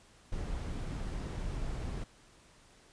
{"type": "noise", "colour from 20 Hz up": "brown", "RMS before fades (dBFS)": -37, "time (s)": [0.32, 2.04], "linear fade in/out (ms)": 5, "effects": ["pink hiss -61 dBFS RMS until 2.92 s", "resampled to 22050 Hz"]}